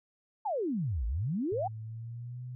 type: exponential two-way sweep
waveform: sine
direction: down then up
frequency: 914 to 52 to 821 Hz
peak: -29 dBFS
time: 0.45-1.68 s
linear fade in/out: 10 ms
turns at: 1.06 s
type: tone with pitch glide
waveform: sine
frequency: 110 to 124.91 Hz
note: A2 to B2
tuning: 0 to +20 cents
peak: -38 dBFS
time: 1.52-2.55 s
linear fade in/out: 0 ms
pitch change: +220 cents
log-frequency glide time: 1.83-2.43 s
effects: none